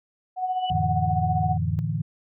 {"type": "tone with tremolo", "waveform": "sine", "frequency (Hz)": 740, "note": "F#5", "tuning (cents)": 0, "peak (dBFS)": -21, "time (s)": [0.36, 1.58], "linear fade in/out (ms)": 50, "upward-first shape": "sine", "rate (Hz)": 15, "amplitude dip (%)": 55}
{"type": "tone with exponential growth", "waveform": "sine", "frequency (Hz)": 2960, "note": "F#7", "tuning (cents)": 0, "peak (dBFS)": -28, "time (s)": [0.47, 0.7], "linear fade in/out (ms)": 2, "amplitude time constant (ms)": 49}
{"type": "chord", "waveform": "sine", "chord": "A suspended fourth", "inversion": "none", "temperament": "just", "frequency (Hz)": [110, 146.67, 165], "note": ["A2", "D3", "E3"], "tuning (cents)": [0, -2, 2], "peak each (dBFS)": [-28, -28, -28], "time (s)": [0.7, 2.02], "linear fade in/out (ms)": 10}
{"type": "tone", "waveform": "sine", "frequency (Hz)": 88.6, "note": "F2", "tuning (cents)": 25, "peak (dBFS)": -27, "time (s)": [0.72, 1.79], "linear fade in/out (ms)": 0}
{"effects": []}